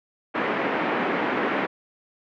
pink band-pass noise, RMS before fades -25 dBFS, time 0.34-1.67 s, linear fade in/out 20 ms, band 220 to 2300 Hz, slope 24 dB/octave, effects none

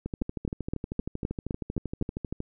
two click trains, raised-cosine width 3 ms, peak -15 / -19 dBFS, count 8 / 31, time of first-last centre 0.22-2.024 / 0.06-2.404 s, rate 3.88 / 12.8 Hz, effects none

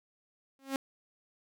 sawtooth tone with exponential growth, 270.4 Hz, C#4, 43 cents flat, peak -23 dBFS, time 0.59-0.76 s, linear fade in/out 1 ms, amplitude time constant 36 ms, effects none

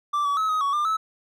triangle tone with pitch steps, 1172 / 1140 / 1288 / 1259 / 1121 / 1197 / 1302 Hz, D6 / C#6 / E6 / D#6 / C#6 / D6 / E6, -4 / +48 / -41 / +20 / +19 / +33 / -22 cents, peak -19 dBFS, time 0.13-0.97 s, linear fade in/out 10 ms, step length 120 ms, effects none

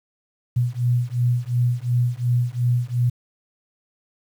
sine beating tone pair, 120.7 / 123.5 Hz, B2 / B2, -39 / 0 cents, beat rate 2.8 Hz, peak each -21 dBFS, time 0.56-3.1 s, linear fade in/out 10 ms, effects 8-bit

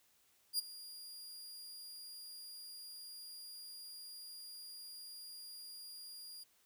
sawtooth tone with ADSR envelope, 4827 Hz, D8, 47 cents sharp, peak -28 dBFS, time 0.53-6.44 s, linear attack 57 ms, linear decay 16 ms, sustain -18 dB, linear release 13 ms, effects white hiss -72 dBFS RMS until 6.65 s

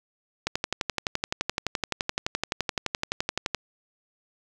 click train, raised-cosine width 0.2 ms, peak -8 dBFS, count 37, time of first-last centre 0.47-3.547 s, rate 11.7 Hz, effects none

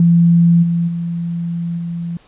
sine tone with level steps, 170 Hz, F3, 46 cents flat, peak -7 / -13 / -18 / -20 dBFS, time 0-2.17 s, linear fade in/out 2 ms, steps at 0.62 / 0.87 / 1.77 s, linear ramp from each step 20 ms, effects pink hiss -50 dBFS RMS until 2.27 s + resampled to 8000 Hz

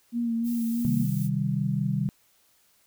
sine tone with vibrato, 233.1 Hz, A#3, in tune, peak -24 dBFS, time 0.12-1.07 s, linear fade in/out 50 ms, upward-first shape sine, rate 3.2 Hz, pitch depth 32 cents each way
violet noise, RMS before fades -42 dBFS, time 0.43-1.3 s, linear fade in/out 50 ms
sine chord, C minor, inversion none, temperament equal, 130.81 / 155.56 / 196 Hz, C3 / Eb3 / G3, 0 / 0 / 0 cents, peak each -28 dBFS, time 0.85-2.09 s, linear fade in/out 0 ms
effects white hiss -64 dBFS RMS until 2.86 s

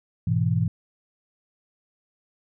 sine chord, E major, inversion first, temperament equal, 103.83 / 123.47 / 164.81 Hz, G#2 / B2 / E3, 0 / 0 / 0 cents, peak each -24 dBFS, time 0.27-0.68 s, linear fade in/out 5 ms, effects none

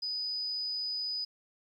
sine tone, 4978 Hz, D#8, in tune, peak -32 dBFS, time 0.02-1.25 s, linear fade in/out 10 ms, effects 11-bit

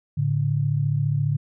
sine tone pair together, 110 / 144.6 Hz, A2 / D3, 0 / -27 cents, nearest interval perfect fourth, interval 473 cents, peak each -24 / -21 dBFS, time 0.17-1.37 s, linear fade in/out 10 ms, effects none

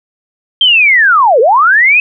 sine linear two-way sweep, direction down then up, 3200 to 420.7 to 2586 Hz, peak -4 dBFS, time 0.61-2 s, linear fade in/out 2 ms, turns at 1.4 s, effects none

